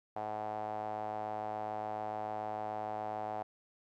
sawtooth tone with band-pass filter, 106.9 Hz, A2, 49 cents flat, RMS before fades -39 dBFS, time 0.16-3.43 s, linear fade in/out 5 ms, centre 750 Hz, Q 5.4, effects none

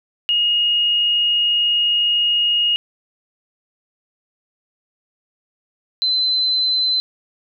sine tone pair in turn, 2867 / 4055 Hz, F7 / B7, +45 / +45 cents, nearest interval tritone, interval 600 cents, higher second, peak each -14 / -15 dBFS, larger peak first, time 0.29-2.76 / 6.02-7 s, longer first, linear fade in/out 0 ms, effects none

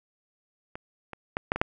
clicks, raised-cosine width 0.5 ms, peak -22 / -23 / -12 / -8 / -15 / -6 dBFS, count 6, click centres 0.755 / 1.133 / 1.369 / 1.519 / 1.56 / 1.615 s, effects none

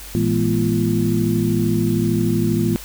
sine tone cluster, 113.1 / 165.5 / 207.7 / 240.7 / 342.3 Hz, A2 / E3 / G#3 / B3 / F4, +48 / +7 / 0 / -44 / -35 cents, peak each -22 dBFS, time 0.15-2.76 s, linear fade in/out 0 ms, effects added 50 Hz sine -37 dBFS peak until 2.84 s + white hiss -37 dBFS RMS until 2.84 s

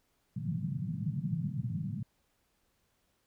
white band-pass noise, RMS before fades -35 dBFS, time 0.36-2.03 s, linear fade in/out 5 ms, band 110 to 190 Hz, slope 48 dB/octave, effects pink hiss -75 dBFS RMS until 3.26 s

